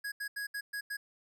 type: tone bursts at uneven times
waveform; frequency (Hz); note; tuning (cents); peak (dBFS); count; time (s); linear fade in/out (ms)
square; 1661.2; G#6; 0; -36; 6; 0.04-0.12 / 0.2-0.28 / 0.36-0.47 / 0.54-0.61 / 0.73-0.81 / 0.9-0.97; 10
effects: none